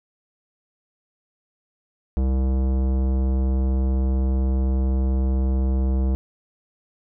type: tone with tanh clipping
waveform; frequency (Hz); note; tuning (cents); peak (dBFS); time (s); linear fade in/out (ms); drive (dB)
sine; 65.41; C2; 0; -20; 2.17-6.15; 0; 17
effects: none